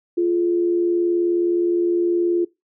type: tone pair together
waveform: sine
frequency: 347.2 / 426.4 Hz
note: F4 / G#4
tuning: -10 / +46 cents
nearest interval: major third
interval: 356 cents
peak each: -16 / -28 dBFS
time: 0.17-2.45 s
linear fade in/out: 10 ms
effects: noise-tail reverb RT60 0.2 s tail -21 dB re dry